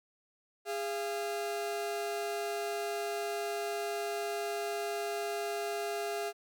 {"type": "tone pair together", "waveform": "40% pulse", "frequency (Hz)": [410, 686], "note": ["G#4", "F5"], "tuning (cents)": [-22, -31], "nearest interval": "major sixth", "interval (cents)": 891, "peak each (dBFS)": [-35, -36], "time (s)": [0.65, 6.33], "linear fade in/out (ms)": 50, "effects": []}